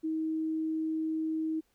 sine tone, 317.3 Hz, D#4, 34 cents sharp, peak -29 dBFS, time 0.03-1.61 s, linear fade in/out 20 ms, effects pink hiss -73 dBFS RMS until 1.74 s

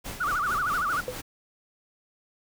pink noise with tremolo, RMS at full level -36 dBFS, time 0.04-1.22 s, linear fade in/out 20 ms, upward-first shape sine, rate 4.6 Hz, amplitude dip 55%
sine tone with vibrato, 1301 Hz, E6, 23 cents flat, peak -24 dBFS, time 0.2-1.01 s, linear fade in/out 10 ms, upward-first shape sine, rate 13 Hz, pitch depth 230 cents each way
sine tone with exponential decay, 502 Hz, B4, 28 cents sharp, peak -24 dBFS, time 1.08-1.18 s, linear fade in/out 1 ms, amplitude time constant 20 ms
effects none

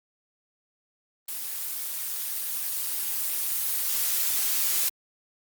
blue noise with level ramp, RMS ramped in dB -33 to -24 dBFS, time 1.28-4.89 s, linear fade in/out 5 ms, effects Opus 24 kbps

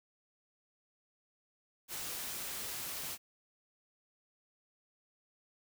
white noise, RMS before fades -41 dBFS, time 1.88-3.18 s, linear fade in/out 50 ms, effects none

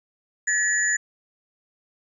sine tone cluster, 1712 / 1906 / 6960 Hz, A6 / A#6 / A8, -48 / +38 / -20 cents, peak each -24 dBFS, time 0.47-0.97 s, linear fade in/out 10 ms, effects none

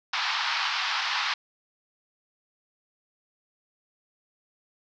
pink band-pass noise, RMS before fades -28 dBFS, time 0.13-1.34 s, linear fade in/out 5 ms, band 860 to 5200 Hz, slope 48 dB/octave, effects none

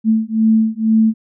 sine beating tone pair, 220 / 222.1 Hz, A3 / A3, 0 / +16 cents, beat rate 2.1 Hz, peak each -14 dBFS, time 0.04-1.14 s, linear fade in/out 50 ms, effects none

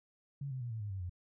sine tone with pitch steps, 140 / 129.87 / 120.48 / 111.76 / 103.68 / 96.18 / 89.22 Hz, C#3 / C3 / B2 / A2 / G#2 / G2 / F2, +18 / -13 / -42 / +27 / -2 / -32 / +38 cents, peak -37 dBFS, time 0.41-1.096 s, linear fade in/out 5 ms, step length 98 ms, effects none

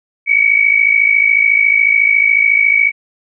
sine tone pair together, 2234 / 2288 Hz, C#7 / D7, +13 / -46 cents, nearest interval unison, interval 41 cents, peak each -11 dBFS, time 0.26-2.92 s, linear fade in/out 50 ms, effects none

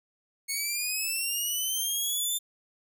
10% pulse linear sweep, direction up, 2190 to 3577 Hz, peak -20 dBFS, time 0.48-2.39 s, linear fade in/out 20 ms, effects none

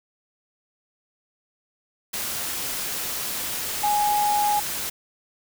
sine tone in noise, 830.6 Hz, G#5, in tune, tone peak -19 dBFS, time 3.83-4.6 s, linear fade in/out 10 ms, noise white, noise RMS -29 dBFS, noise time 2.13-4.9 s, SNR +7 dB, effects none

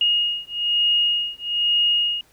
sine beating tone pair, 2863 / 2864.1 Hz, F7 / F7, +42 / +43 cents, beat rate 1.1 Hz, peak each -21 dBFS, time 0.01-2.21 s, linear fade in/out 2 ms, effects pink hiss -57 dBFS RMS until 2.32 s

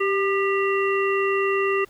harmonic tone with a mistuned harmonic, 392 Hz, G4, in tune, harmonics 1 / 3 / 5 / 7, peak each -21 / -26 / -28 / -29 dBFS, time 0-1.85 s, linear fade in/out 10 ms, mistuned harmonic 3, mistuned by +35 cents, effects pink hiss -55 dBFS RMS until 1.89 s

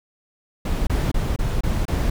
brown noise bursts, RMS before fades -21 dBFS, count 6, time 0.65-2.1 s, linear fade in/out 5 ms, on 220 ms, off 26 ms, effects none

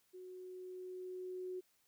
sine tone with level ramp, 367.7 Hz, F#4, 11 cents flat, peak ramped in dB -49 to -40 dBFS, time 0.13-1.61 s, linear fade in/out 20 ms, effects white hiss -75 dBFS RMS until 1.87 s

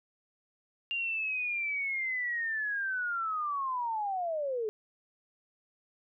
sine linear sweep, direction down, 2802 to 415.3 Hz, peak -30 dBFS, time 0.91-4.69 s, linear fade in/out 0 ms, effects none

